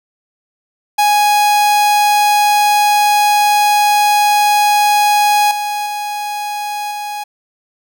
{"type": "tone with level steps", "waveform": "45% pulse", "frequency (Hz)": 830.6, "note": "G#5", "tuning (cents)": 0, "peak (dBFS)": [-9, -17, -19, -21], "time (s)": [0.98, 7.24], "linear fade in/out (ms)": 10, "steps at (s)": [5.51, 5.86, 6.91], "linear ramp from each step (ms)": 2, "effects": []}